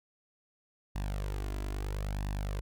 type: tone with flanger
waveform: sawtooth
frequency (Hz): 49.7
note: G1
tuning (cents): +25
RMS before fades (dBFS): -35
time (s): 0.95-2.61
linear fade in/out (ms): 10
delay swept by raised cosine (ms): 1.1 to 3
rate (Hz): 0.76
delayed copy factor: +0.65
effects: none